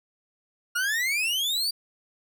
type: exponential sweep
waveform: 40% pulse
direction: up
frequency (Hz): 1401 to 4729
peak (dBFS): -23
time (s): 0.75-1.71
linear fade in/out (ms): 10
effects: none